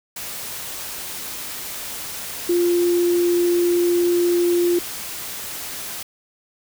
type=tone in noise; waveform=sine; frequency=349.2 Hz; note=F4; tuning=in tune; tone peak=-15 dBFS; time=2.49-4.79 s; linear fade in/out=5 ms; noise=white; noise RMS=-31 dBFS; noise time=0.16-6.03 s; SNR=+13 dB; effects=none